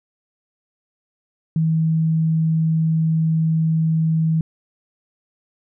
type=tone; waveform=sine; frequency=160.6 Hz; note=E3; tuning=45 cents flat; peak=-15 dBFS; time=1.56-4.41 s; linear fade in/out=2 ms; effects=none